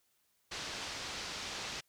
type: low-pass noise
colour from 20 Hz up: white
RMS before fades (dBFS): -42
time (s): 0.51-1.81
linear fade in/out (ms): 10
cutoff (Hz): 5800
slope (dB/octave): 24
effects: white hiss -75 dBFS RMS until 1.88 s